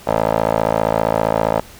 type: tone with band-pass filter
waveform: 15% pulse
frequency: 55.1 Hz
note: A1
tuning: 3 cents sharp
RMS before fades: -17 dBFS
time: 0.07-1.6 s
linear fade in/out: 5 ms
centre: 700 Hz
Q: 2.5
effects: pink hiss -41 dBFS RMS until 1.79 s